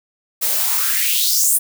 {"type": "noise with high-pass filter sweep", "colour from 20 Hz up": "blue", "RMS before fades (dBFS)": -17, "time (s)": [0.41, 1.59], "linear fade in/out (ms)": 20, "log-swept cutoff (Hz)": [390, 10000], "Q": 3.8, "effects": []}